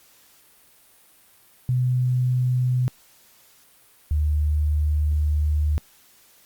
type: tone pair in turn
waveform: sine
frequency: 125.9 / 75.27 Hz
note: B2 / D2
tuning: +34 / +43 cents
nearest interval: major sixth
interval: 891 cents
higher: first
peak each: -18 dBFS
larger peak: neither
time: 1.69-2.88 / 4.11-5.78 s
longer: second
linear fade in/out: 0 ms
effects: white hiss -55 dBFS RMS until 6.45 s + Opus 48 kbps